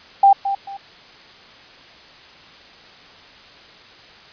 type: tone with echo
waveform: sine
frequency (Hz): 791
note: G5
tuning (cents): +15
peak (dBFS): -7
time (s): 0.23-0.33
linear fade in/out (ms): 5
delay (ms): 220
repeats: 2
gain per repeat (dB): -11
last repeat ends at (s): 0.77
effects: white hiss -44 dBFS RMS until 4.32 s + resampled to 11025 Hz